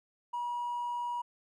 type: tone with hard clipping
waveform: triangle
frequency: 963 Hz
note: B5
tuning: 44 cents flat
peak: -32 dBFS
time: 0.33-1.22 s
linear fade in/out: 10 ms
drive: 2 dB
effects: none